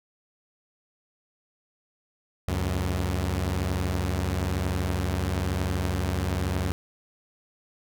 sawtooth tone pair together, 71.6 / 92.65 Hz, D2 / F#2, -43 / +3 cents, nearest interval major third, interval 446 cents, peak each -25 / -23 dBFS, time 2.48-6.72 s, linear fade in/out 0 ms, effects none

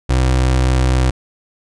30% pulse tone, 63.9 Hz, C2, 40 cents flat, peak -9 dBFS, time 0.09-1.11 s, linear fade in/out 10 ms, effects resampled to 22050 Hz

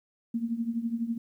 sine tone with tremolo, 231.5 Hz, A#3, 12 cents flat, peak -24 dBFS, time 0.34-1.18 s, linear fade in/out 5 ms, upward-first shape triangle, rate 12 Hz, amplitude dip 85%, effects 11-bit

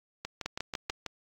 two click trains, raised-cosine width 0.2 ms, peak -18 / -15 dBFS, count 6 / 4, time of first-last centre 0.25-1.063 / 0.46-0.898 s, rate 6.15 / 6.85 Hz, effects AAC 64 kbps

